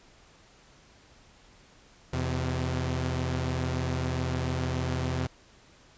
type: tone pair together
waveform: sawtooth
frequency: 83.2 / 128.29 Hz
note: E2 / C3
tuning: +17 / -34 cents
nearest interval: perfect fifth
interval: 749 cents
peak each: -27 / -26 dBFS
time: 2.13-5.27 s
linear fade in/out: 5 ms
effects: pink hiss -57 dBFS RMS until 5.97 s + resampled to 16000 Hz

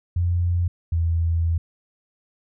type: tone pair in turn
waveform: sine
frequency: 87.4 / 83.24 Hz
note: F2 / E2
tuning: +2 / +17 cents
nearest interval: minor second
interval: 85 cents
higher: first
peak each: -18 dBFS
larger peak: neither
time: 0.16-0.68 / 0.92-1.58 s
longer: second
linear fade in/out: 5 ms
effects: none

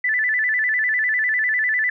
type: tone with vibrato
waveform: sine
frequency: 1864.7 Hz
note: A#6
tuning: in tune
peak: -17 dBFS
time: 0.04-1.9 s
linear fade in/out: 5 ms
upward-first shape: square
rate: 10 Hz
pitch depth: 110 cents each way
effects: none

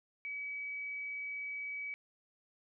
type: tone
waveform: sine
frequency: 2279 Hz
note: C#7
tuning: 47 cents sharp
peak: -38 dBFS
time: 0.25-1.94 s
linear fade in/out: 0 ms
effects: none

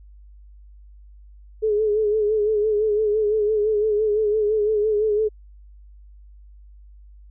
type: tone with vibrato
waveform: sine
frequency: 425.5 Hz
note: G#4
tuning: 42 cents sharp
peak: -17 dBFS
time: 1.62-5.29 s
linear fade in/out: 20 ms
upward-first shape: sine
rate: 5.9 Hz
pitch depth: 54 cents each way
effects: added 50 Hz sine -43 dBFS peak until 7.3 s

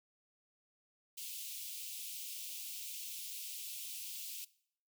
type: high-pass noise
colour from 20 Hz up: white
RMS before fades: -45 dBFS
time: 1.17-4.45 s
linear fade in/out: 10 ms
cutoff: 2500 Hz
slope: 48 dB/octave
effects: noise-tail reverb RT60 0.6 s tail -20 dB re dry

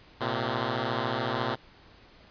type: beating tone pair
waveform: 5% pulse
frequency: 114.5 / 128.5 Hz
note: A#2 / C3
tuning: -31 / -31 cents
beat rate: 14 Hz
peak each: -19 dBFS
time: 0.2-1.56 s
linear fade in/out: 20 ms
effects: pink hiss -55 dBFS RMS until 2.3 s + resampled to 11025 Hz

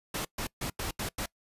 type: noise bursts at uneven times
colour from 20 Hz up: pink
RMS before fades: -34 dBFS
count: 6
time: 0.14-0.25 / 0.38-0.47 / 0.61-0.7 / 0.79-0.91 / 0.99-1.09 / 1.18-1.26 s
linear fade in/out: 5 ms
effects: noise-tail reverb RT60 0.1 s tail -23 dB re dry + resampled to 32000 Hz

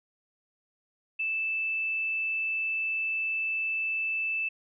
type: tone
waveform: sine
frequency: 2637 Hz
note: E7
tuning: in tune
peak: -27 dBFS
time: 1.19-4.49 s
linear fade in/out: 10 ms
effects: none

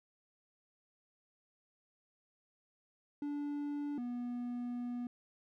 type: tone pair in turn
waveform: triangle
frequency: 290 / 243.2 Hz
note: D4 / B3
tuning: -22 / -26 cents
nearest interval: minor third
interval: 304 cents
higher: first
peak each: -34 / -35 dBFS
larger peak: first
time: 3.22-3.98 / 3.98-5.07 s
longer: second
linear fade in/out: 2 ms
effects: none

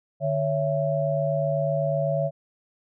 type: tone cluster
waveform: sine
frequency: 149.6 / 558 / 666 Hz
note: D3 / C#5 / E5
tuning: +32 / +11 / +18 cents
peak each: -26 dBFS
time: 0.2-2.31 s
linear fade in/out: 50 ms
effects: none

